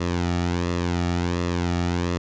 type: tone with flanger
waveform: sawtooth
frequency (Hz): 87.31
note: F2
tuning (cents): 0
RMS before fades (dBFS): -24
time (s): 0-2.18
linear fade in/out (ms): 10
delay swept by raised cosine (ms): 1.3 to 1.97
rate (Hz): 1.4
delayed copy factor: -0.6
effects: resampled to 16000 Hz